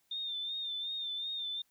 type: tone with vibrato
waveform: sine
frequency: 3611 Hz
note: A7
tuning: 44 cents sharp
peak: -35 dBFS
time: 0.11-1.62 s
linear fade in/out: 5 ms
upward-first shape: sine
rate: 2.7 Hz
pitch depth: 51 cents each way
effects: white hiss -74 dBFS RMS until 1.7 s